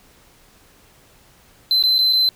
triangle tone with dropouts, 4064 Hz, B7, 49 cents sharp, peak -12 dBFS, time 1.71-2.29 s, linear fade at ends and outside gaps 1 ms, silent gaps 1.826-1.837 / 1.983-1.989 / 2.127-2.132 s, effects pink hiss -52 dBFS RMS until 2.35 s

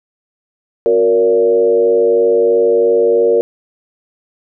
sine tone with frequency modulation, 466.2 Hz, A#4, in tune, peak -8 dBFS, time 0.86-3.41 s, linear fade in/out 0 ms, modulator 103 Hz, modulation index 0.86, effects none

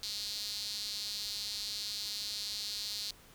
sawtooth tone with high-pass filter, 207.6 Hz, G#3, in tune, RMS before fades -39 dBFS, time 0.03-3.11 s, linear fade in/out 2 ms, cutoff 4300 Hz, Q 5.5, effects pink hiss -58 dBFS RMS until 3.34 s

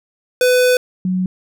square / sine tone pair in turn, 500 / 184.55 Hz, B4 / F#3, +21 / -4 cents, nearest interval octave + perfect fourth, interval 1725 cents, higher first, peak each -11 / -15 dBFS, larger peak first, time 0.41-0.77 / 1.05-1.26 s, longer first, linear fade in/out 2 ms, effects none

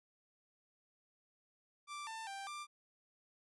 sawtooth tone with pitch steps, 1174 / 893 / 787 / 1185 Hz, D6 / A5 / G5 / D6, -1 / +25 / +7 / +15 cents, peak -40 dBFS, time 1.87-2.67 s, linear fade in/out 50 ms, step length 200 ms, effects resampled to 24000 Hz

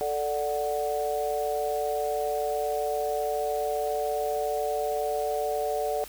sine chord, D major, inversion second, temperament equal, 440 / 587.3 / 740 Hz, A4 / D5 / F#5, 0 / 0 / 0 cents, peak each -30 dBFS, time 0.01-6.04 s, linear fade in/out 0 ms, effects added 50 Hz sine -50 dBFS peak until 6.08 s + white hiss -45 dBFS RMS until 6.08 s

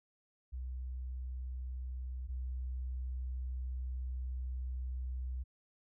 sine tone pair in turn, 63.3 / 63.3 Hz, B1 / B1, +43 / +43 cents, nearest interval unison, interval 0 cents, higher neither, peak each -38 / -36 dBFS, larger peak second, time 0.52-2.28 / 2.28-5.44 s, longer second, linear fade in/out 20 ms, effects none

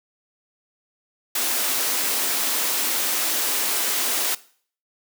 white high-pass noise, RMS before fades -23 dBFS, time 1.35-4.35 s, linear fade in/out 5 ms, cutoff 230 Hz, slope 48 dB/octave, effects noise-tail reverb RT60 0.5 s tail -19 dB re dry

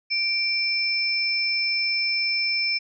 sine tone pair together, 2349 / 5273 Hz, D7 / E8, 0 / 0 cents, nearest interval octave + major second, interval 1400 cents, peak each -24 dBFS, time 0.1-2.79 s, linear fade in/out 20 ms, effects none

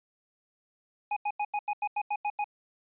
square tone bursts, 830.6 Hz, G#5, in tune, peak -28 dBFS, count 10, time 1.11-2.443 s, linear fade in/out 5 ms, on 55 ms, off 87 ms, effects resampled to 8000 Hz

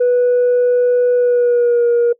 sine tone with pitch glide, 491.4 to 474.9 Hz, B4 to A#4, -9 to +32 cents, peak -8 dBFS, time 0-2.13 s, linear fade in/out 10 ms, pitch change -59 cents, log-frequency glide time 1.15-1.86 s, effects noise-tail reverb RT60 0.1 s tail -21 dB re dry + tanh soft clip ceiling -8 dBFS

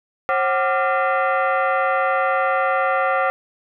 sine tone with frequency modulation, 106 Hz, G#2, 36 cents sharp, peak -16 dBFS, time 0.29-3.3 s, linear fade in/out 0 ms, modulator 643 Hz, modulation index 2.4, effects none

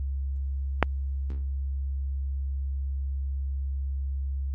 click, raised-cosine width 0.5 ms, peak -3 dBFS, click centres 0.827 s, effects added 68 Hz sine -27 dBFS peak until 4.54 s + Opus 48 kbps

